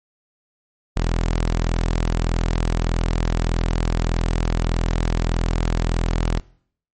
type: tone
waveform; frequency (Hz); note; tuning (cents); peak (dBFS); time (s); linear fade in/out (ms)
sawtooth; 41.65; E1; +19; -14; 0.96-6.4; 10
effects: noise-tail reverb RT60 0.6 s tail -23 dB re dry + MP3 32 kbps